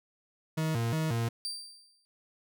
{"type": "tone with vibrato", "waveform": "40% pulse", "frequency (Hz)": 135.4, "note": "C#3", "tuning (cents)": -40, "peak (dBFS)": -27, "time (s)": [0.57, 1.29], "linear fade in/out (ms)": 10, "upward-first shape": "square", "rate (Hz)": 2.8, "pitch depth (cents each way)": 270}
{"type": "tone with exponential decay", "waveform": "35% pulse", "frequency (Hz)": 4689, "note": "D8", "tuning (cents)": -4, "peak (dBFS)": -30, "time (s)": [1.45, 2.05], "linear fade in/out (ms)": 0, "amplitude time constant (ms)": 130}
{"effects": []}